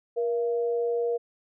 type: tone pair together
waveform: sine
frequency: 473.5 / 678 Hz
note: A#4 / E5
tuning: +27 / +49 cents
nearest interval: tritone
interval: 622 cents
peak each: -24 / -35 dBFS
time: 0.16-1.18 s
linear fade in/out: 20 ms
effects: none

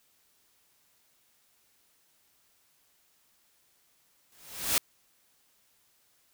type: noise with exponential growth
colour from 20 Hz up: white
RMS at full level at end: -23 dBFS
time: 4.32-4.78 s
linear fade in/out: 1 ms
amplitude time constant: 100 ms
effects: white hiss -68 dBFS RMS until 6.33 s

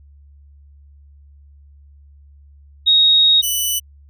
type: tone pair in turn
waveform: sine / 10% pulse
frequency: 3760 / 2977 Hz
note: A#7 / F#7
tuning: +14 / +10 cents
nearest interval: major third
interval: 404 cents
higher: first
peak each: -9 dBFS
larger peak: neither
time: 2.86-3.42 / 3.42-3.8 s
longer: first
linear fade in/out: 20 ms
effects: added 71 Hz sine -43 dBFS peak until 4.09 s

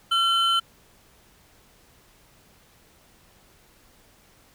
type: tone pair together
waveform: triangle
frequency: 1362 / 3054 Hz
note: F6 / G7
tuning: -44 / -46 cents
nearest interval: octave + major second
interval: 1398 cents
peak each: -20 dBFS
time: 0.11-0.6 s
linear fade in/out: 10 ms
effects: pink hiss -57 dBFS RMS until 4.54 s

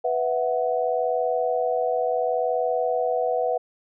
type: chord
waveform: sine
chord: B suspended fourth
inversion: none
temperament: equal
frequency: 493.9 / 659.3 / 740 Hz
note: B4 / E5 / F#5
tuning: 0 / 0 / 0 cents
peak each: -24 / -26 / -26 dBFS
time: 0.04-3.58 s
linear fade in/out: 10 ms
effects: none

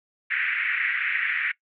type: band-pass noise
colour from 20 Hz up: pink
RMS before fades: -26 dBFS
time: 0.3-1.52 s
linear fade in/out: 10 ms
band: 1600 to 2400 Hz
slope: 48 dB/octave
effects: noise-tail reverb RT60 0.1 s tail -20 dB re dry

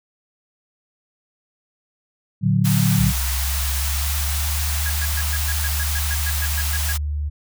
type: chord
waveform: sine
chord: Bb augmented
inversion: none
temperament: equal with one note detuned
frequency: 113.68 / 146.83 / 185 Hz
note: Bb2 / D3 / F#3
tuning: -43 / 0 / 0 cents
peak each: -19 dBFS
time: 2.41-3.13 s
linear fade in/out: 50 ms
type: high-pass noise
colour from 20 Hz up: white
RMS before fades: -26 dBFS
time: 2.64-6.98 s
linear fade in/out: 20 ms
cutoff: 660 Hz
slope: 48 dB/octave
type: tone with pitch glide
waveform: sine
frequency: 65.41 to 73.85 Hz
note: C2 to D2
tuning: 0 to +10 cents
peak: -21 dBFS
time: 2.98-7.3 s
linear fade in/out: 20 ms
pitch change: +210 cents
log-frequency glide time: 3.14-4.53 s
type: tone bursts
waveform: triangle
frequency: 1653 Hz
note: G#6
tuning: 9 cents flat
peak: -24 dBFS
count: 14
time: 4.86-6.924 s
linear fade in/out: 0 ms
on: 36 ms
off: 120 ms
effects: none

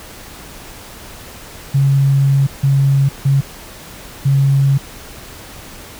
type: tone bursts at uneven times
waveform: sine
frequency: 137.7 Hz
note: C#3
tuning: 11 cents flat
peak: -9 dBFS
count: 4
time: 1.74-2.47 / 2.63-3.09 / 3.25-3.41 / 4.25-4.78 s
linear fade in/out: 10 ms
effects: pink hiss -35 dBFS RMS until 5.99 s

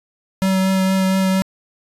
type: tone with vibrato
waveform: square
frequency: 190 Hz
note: F#3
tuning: 46 cents sharp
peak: -15 dBFS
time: 0.42-1.42 s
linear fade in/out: 0 ms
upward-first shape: triangle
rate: 4.3 Hz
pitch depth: 14 cents each way
type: click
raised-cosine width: 1 ms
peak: -22 dBFS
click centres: 0.453 s
effects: resampled to 32000 Hz

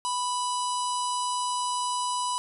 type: harmonic tone with a mistuned harmonic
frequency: 989 Hz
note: B5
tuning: 2 cents sharp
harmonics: 1 / 3 / 4 / 5 / 6 / 7 / 8 / 9 / 10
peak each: -27 / -38 / -40 / -40 / -42 / -48 / -40 / -41 / -41 dBFS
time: 0.05-2.38 s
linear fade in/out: 0 ms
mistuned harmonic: 10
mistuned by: +17 cents
effects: none

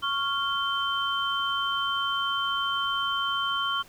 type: tone cluster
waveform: sine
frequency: 1106 / 1393 / 3103 Hz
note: C#6 / F6 / G7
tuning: -4 / -5 / -18 cents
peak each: -29 / -30 / -29 dBFS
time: 0.02-3.83 s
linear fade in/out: 20 ms
effects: pink hiss -53 dBFS RMS until 3.88 s

